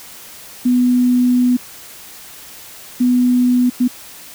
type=tone bursts at uneven times; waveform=sine; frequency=247.8 Hz; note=B3; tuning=6 cents sharp; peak=-10 dBFS; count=3; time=0.65-1.57 / 3-3.7 / 3.8-3.88 s; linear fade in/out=10 ms; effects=white hiss -37 dBFS RMS until 4.34 s